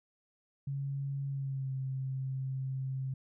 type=tone with pitch glide; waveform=sine; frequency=138.59 to 132.64 Hz; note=C#3 to C3; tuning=0 to +24 cents; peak=-33 dBFS; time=0.67-3.14 s; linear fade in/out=5 ms; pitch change=-76 cents; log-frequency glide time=1.28-1.73 s; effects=none

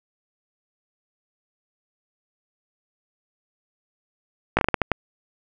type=slowing click train; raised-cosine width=0.5 ms; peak=-3 dBFS; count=8; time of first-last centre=4.57-4.917 s; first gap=18 ms; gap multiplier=1.33; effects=none

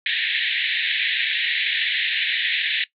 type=band-pass noise; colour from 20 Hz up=pink; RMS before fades=-23 dBFS; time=0.06-2.84 s; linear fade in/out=2 ms; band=1700 to 3900 Hz; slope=96 dB/octave; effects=noise-tail reverb RT60 0.1 s tail -18 dB re dry

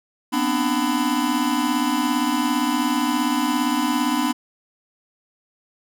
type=tone cluster; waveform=square; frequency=242.6 / 259.9 / 297.8 / 1001 Hz; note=B3 / C4 / D4 / B5; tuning=-31 / -11 / +24 / +23 cents; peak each=-26 / -26 / -24 / -26 dBFS; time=0.32-4.33 s; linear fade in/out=20 ms; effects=none

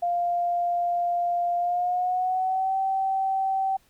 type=tone with pitch glide; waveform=sine; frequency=698.5 to 770.6 Hz; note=F5 to G5; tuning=0 to -30 cents; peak=-22 dBFS; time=0.02-3.77 s; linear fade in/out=10 ms; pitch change=+170 cents; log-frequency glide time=1.57-2.77 s; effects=pink hiss -62 dBFS RMS until 3.89 s

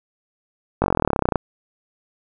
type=slowing click train; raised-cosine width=1 ms; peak=-3 dBFS; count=21; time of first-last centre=0.82-1.357 s; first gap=20 ms; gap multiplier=1.03; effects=none

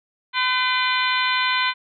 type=harmonic tone with a mistuned harmonic; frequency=507 Hz; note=B4; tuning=45 cents sharp; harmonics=2 / 3 / 4 / 5 / 6 / 7 / 8; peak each=-23 / -25 / -26 / -27 / -28 / -28 / -29 dBFS; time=0.33-1.74 s; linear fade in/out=50 ms; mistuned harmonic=5; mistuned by=-85 cents; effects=none

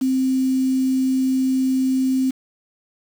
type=tone with quantisation; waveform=sine; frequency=261.6 Hz; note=C4; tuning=in tune; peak=-16 dBFS; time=0.01-2.31 s; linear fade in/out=10 ms; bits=6; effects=none

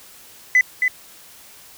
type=tone with echo; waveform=sine; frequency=2007 Hz; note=B6; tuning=27 cents sharp; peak=-8 dBFS; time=0.55-0.61 s; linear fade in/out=2 ms; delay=270 ms; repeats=1; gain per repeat=-6 dB; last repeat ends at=0.88 s; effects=tanh soft clip ceiling -8 dBFS + white hiss -45 dBFS RMS until 1.77 s

